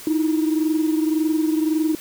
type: tone pair together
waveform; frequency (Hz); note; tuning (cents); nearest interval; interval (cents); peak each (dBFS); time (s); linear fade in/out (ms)
sine; 311.1 / 332.9; D#4 / E4; 0 / +17; minor second; 117; -17 / -23; 0.07-1.95; 2
effects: tanh soft clip ceiling -12 dBFS + white hiss -39 dBFS RMS until 2 s